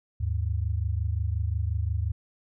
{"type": "tone pair together", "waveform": "sine", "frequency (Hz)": [76.6, 102.25], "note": ["D#2", "G#2"], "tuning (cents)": [-27, -26], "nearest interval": "perfect fourth", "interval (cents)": 501, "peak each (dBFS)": [-27, -28], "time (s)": [0.2, 2.12], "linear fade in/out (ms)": 10, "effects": []}